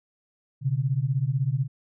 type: beating tone pair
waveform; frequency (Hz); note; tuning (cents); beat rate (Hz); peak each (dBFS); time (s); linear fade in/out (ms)
sine; 125.8 / 141.8; B2 / C#3; +32 / +40; 16; -25; 0.61-1.68; 50
effects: none